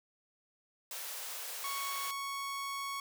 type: high-pass noise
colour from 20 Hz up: white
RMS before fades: -42 dBFS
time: 0.91-2.11 s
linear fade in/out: 2 ms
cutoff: 440 Hz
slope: 48 dB/octave
type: tone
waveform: sawtooth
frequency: 1108.7 Hz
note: C#6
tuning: in tune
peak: -33 dBFS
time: 1.64-3 s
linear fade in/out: 2 ms
effects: none